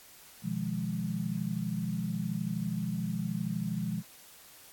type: chord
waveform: sine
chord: F half-diminished seventh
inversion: second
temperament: equal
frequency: 123.47 / 155.56 / 174.61 / 207.7 Hz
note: Cb3 / Eb3 / F3 / Ab3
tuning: 0 / 0 / 0 / 0 cents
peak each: -38 / -39 / -34 / -35 dBFS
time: 0.42-4.03 s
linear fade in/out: 50 ms
effects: white hiss -54 dBFS RMS until 4.72 s + AAC 64 kbps